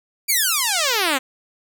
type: exponential sweep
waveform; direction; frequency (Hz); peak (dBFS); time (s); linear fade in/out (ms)
5% pulse; down; 2386 to 252.2; -6; 0.28-1.19; 20
effects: none